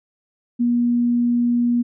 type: tone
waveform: sine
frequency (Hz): 240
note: B3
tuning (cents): -49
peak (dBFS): -15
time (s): 0.59-1.83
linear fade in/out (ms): 20
effects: none